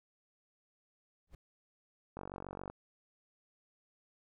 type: noise with exponential growth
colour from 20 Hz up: brown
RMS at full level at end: -46 dBFS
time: 1.27-1.35 s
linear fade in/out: 5 ms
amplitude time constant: 16 ms
type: click train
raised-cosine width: 1 ms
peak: -29 dBFS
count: 26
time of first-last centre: 2.17-2.7 s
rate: 47.2 Hz
effects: none